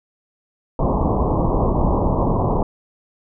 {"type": "low-pass noise", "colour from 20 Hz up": "pink", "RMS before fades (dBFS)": -18, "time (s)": [0.79, 2.63], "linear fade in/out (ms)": 2, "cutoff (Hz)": 1100, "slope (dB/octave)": 96, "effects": []}